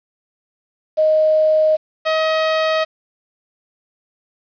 sine / sawtooth tone pair in turn, 623 / 633.9 Hz, D#5 / D#5, +2 / +32 cents, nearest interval unison, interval 30 cents, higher second, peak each -11 dBFS, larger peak neither, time 0.97-1.77 / 2.05-2.85 s, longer neither, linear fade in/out 20 ms, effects resampled to 11025 Hz + 7-bit

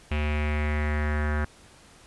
square tone with low-pass filter sweep, 75 Hz, D2, 37 cents sharp, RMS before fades -26 dBFS, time 0.11-1.45 s, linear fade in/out 5 ms, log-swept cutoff 2600 to 1600 Hz, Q 4.5, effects pink hiss -53 dBFS RMS until 2.06 s + resampled to 24000 Hz

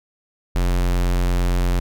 square tone, 44.41 Hz, F1, 30 cents sharp, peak -17 dBFS, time 0.55-1.8 s, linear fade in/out 10 ms, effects none

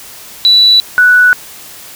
sine tone pair in turn, 3951 / 1480 Hz, B7 / F#6, 0 / 0 cents, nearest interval octave + perfect fourth, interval 1700 cents, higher first, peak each -3 dBFS, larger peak neither, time 0.45-0.8 / 0.98-1.33 s, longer neither, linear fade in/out 0 ms, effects white hiss -32 dBFS RMS until 1.95 s

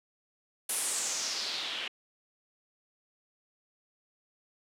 white noise with low-pass filter sweep, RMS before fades -34 dBFS, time 0.69-1.88 s, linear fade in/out 5 ms, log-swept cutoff 11000 to 2800 Hz, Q 3.4, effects high-pass 300 Hz 12 dB/octave

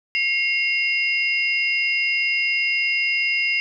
sine tone cluster, 2147 / 2764 / 4980 Hz, C7 / F7 / D#8, +44 / -19 / +1 cents, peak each -21 / -22 / -30 dBFS, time 0.15-3.6 s, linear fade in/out 0 ms, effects none

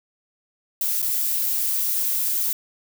violet noise with dropouts, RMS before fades -23 dBFS, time 0.81-2.53 s, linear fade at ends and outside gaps 2 ms, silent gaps 1.019-1.026 s, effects none

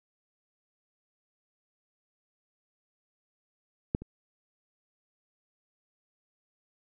clicks, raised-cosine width 3 ms, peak -13 / -28 dBFS, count 2, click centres 3.949 / 4.02 s, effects none

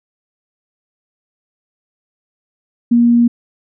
sine tone, 237.1 Hz, A#3, 30 cents sharp, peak -7 dBFS, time 2.91-3.28 s, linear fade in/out 10 ms, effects none

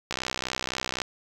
click train, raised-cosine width 0.2 ms, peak -11 dBFS, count 59, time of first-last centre 0.11-1.018 s, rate 63.9 Hz, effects 7-bit

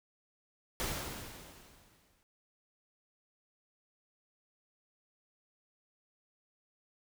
pink noise with exponential decay, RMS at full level -34 dBFS, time 0.8-2.23 s, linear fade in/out 0 ms, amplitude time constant 310 ms, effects none

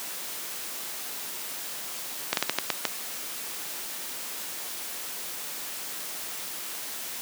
slowing click train, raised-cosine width 0.2 ms, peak -5 dBFS, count 7, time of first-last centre 2.33-2.853 s, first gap 42 ms, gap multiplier 1.29, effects white hiss -36 dBFS RMS until 7.21 s + high-pass 200 Hz 12 dB/octave

